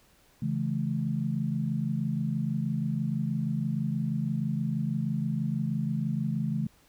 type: chord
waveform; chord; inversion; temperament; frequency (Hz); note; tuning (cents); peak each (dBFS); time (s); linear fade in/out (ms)
sine; A major; first; equal with one note detuned; 138.59 / 164.81 / 215.6; C#3 / E3 / A3; 0 / 0 / -35; -31; 0.42-6.67; 5
effects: pink hiss -62 dBFS RMS until 6.88 s